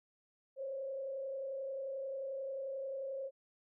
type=tone with frequency modulation; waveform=sine; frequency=540 Hz; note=C#5; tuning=45 cents flat; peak=-38 dBFS; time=0.56-3.31 s; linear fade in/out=50 ms; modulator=31.3 Hz; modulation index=0.52; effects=none